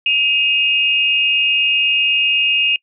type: tone pair together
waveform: sine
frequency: 2532 / 2824 Hz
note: D#7 / F7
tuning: +30 / +19 cents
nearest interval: major second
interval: 189 cents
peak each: -15 dBFS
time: 0.06-2.76 s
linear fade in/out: 2 ms
effects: noise-tail reverb RT60 0.1 s tail -25 dB re dry